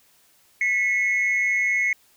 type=tone pair together; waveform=sine; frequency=1975.5 / 2180 Hz; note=B6 / C#7; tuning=0 / -29 cents; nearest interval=major second; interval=171 cents; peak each=-22 / -19 dBFS; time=0.61-1.93 s; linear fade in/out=2 ms; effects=tanh soft clip ceiling -15 dBFS + white hiss -59 dBFS RMS until 2.16 s